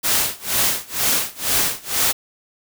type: noise with tremolo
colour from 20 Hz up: white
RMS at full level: -17 dBFS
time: 0.03-2.13 s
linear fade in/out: 20 ms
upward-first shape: sine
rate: 2.1 Hz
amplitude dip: 95%
effects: none